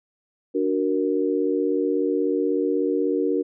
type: chord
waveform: sine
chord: D augmented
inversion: none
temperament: equal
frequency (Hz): 293.7 / 370 / 466.2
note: D4 / F#4 / A#4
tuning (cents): 0 / 0 / 0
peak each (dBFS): -24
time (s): 0.54-3.43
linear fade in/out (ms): 20
effects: none